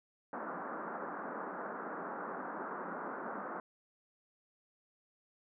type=band-pass noise; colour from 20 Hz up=white; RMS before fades=-42 dBFS; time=0.33-3.6 s; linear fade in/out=2 ms; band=180 to 1500 Hz; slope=48 dB/octave; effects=none